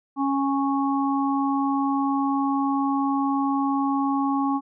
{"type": "harmonic tone", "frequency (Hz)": 275.7, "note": "C#4", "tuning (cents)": -9, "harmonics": [1, 3, 4], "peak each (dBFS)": [-22, -27, -28], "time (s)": [0.16, 4.61], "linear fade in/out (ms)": 50, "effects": []}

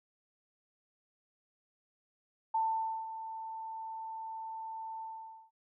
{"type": "tone with ADSR envelope", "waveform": "sine", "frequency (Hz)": 891, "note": "A5", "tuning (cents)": 22, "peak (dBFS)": -27, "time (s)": [2.54, 5.51], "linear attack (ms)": 8, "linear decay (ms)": 510, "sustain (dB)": -12, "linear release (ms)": 500, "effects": []}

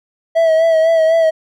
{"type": "tone with vibrato", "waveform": "triangle", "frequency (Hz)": 649, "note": "E5", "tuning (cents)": -27, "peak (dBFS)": -7, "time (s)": [0.35, 1.31], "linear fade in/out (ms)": 20, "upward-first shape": "sine", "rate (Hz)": 4, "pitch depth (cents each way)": 37, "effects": []}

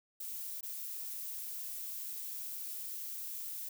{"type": "noise with dropouts", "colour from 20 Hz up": "violet", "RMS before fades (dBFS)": -42, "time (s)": [0.2, 3.69], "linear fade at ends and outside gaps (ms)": 5, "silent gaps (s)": [0.609, 0.629], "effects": []}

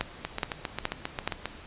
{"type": "two click trains", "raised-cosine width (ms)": 0.3, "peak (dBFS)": [-10, -14], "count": [4, 10], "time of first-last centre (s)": [[0.01, 1.276], [0.25, 1.456]], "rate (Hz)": [2.37, 7.46], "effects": ["pink hiss -46 dBFS RMS until 1.66 s", "resampled to 8000 Hz"]}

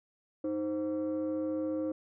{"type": "tone pair together", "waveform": "sine", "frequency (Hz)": [311.6, 524], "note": ["D#4", "C5"], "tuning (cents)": [3, 2], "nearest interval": "major sixth", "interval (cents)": 899, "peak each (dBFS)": [-30, -33], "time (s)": [0.44, 1.92], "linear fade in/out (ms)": 5, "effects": ["tanh soft clip ceiling -27 dBFS"]}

